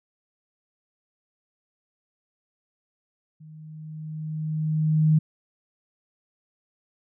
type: tone with level ramp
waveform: sine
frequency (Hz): 155.56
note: D#3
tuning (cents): 0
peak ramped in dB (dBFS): -43 to -14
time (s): 3.4-5.19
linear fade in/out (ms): 10
effects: none